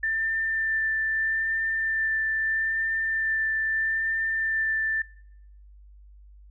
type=tone with vibrato; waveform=sine; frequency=1781 Hz; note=A6; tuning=21 cents sharp; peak=-23 dBFS; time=0.03-5.02 s; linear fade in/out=5 ms; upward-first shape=sine; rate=0.78 Hz; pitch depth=11 cents each way; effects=noise-tail reverb RT60 0.8 s tail -23 dB re dry + added 50 Hz sine -47 dBFS peak until 6.5 s